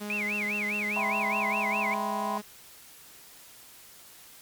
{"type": "tone with pitch glide", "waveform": "sawtooth", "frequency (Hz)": [207.7, 208.9], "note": ["G#3", "G#3"], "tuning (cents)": [0, 10], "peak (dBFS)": -30, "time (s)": [0, 2.42], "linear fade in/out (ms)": 20, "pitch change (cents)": 10, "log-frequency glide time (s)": [0.61, 1.32]}
{"type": "tone with vibrato", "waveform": "sine", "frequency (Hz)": 2349, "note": "D7", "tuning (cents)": 0, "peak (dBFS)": -28, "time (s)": [0.1, 1.94], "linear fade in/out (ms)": 0, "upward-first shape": "sine", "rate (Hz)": 4.9, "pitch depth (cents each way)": 260}
{"type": "chord", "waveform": "sine", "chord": "C major seventh", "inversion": "first", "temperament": "equal", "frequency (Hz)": [659.3, 784, 987.8, 1046.5], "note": ["E5", "G5", "B5", "C6"], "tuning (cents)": [0, 0, 0, 0], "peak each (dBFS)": [-36, -34, -32, -35], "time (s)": [0.96, 2.38], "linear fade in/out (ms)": 5}
{"effects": ["white hiss -51 dBFS RMS until 4.41 s", "MP3 96 kbps"]}